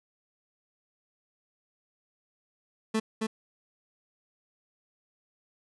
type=tone with echo; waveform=30% pulse; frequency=220 Hz; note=A3; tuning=in tune; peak=-22 dBFS; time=2.94-3 s; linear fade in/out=10 ms; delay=270 ms; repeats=1; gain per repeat=-3 dB; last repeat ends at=3.27 s; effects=resampled to 24000 Hz